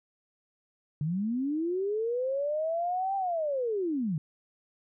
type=linear two-way sweep; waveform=sine; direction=up then down; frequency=141.7 to 792 to 141.7 Hz; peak=-27 dBFS; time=1.01-4.18 s; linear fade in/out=2 ms; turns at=3.16 s; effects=none